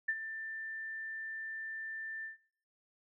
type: tone with ADSR envelope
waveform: sine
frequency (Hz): 1780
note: A6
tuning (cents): +20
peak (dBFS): -28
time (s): 0.08-2.37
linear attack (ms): 9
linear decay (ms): 51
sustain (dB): -12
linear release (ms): 130
effects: noise-tail reverb RT60 0.5 s tail -19 dB re dry